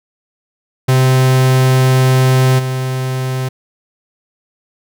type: tone with level steps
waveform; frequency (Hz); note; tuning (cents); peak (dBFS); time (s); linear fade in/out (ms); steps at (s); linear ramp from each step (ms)
45% pulse; 129.9; C3; -12; -8 / -16; 0.88-3.49; 10; 2.58; 20
effects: none